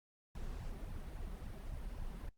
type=noise with flanger; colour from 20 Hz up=brown; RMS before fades=-44 dBFS; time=0.35-2.29 s; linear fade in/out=2 ms; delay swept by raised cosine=1.1 to 5.4 ms; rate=3.6 Hz; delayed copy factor=+0.8; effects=noise-tail reverb RT60 0.1 s tail -18 dB re dry + Opus 48 kbps